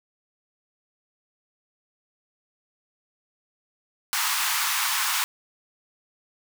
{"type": "high-pass noise", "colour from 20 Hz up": "pink", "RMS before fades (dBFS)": -25, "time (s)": [4.13, 5.24], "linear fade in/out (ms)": 0, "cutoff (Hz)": 900, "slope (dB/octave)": 48, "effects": []}